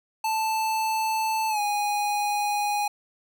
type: tone with pitch glide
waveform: square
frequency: 880 to 825.8 Hz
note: A5 to G#5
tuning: 0 to -10 cents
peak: -24 dBFS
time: 0.24-2.88 s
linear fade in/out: 5 ms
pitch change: -110 cents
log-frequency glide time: 1.49-1.6 s
effects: none